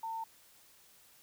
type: tone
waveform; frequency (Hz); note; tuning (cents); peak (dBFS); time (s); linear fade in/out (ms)
sine; 900; A5; +39; -36; 0.03-0.24; 5
effects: white hiss -62 dBFS RMS until 1.22 s